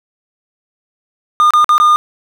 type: tone with dropouts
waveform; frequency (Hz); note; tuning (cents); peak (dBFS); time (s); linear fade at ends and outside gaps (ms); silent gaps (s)
triangle; 1215; D#6; -42; -4; 1.4-1.96; 0; 1.506-1.536 / 1.644-1.692 / 1.78-1.8
effects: none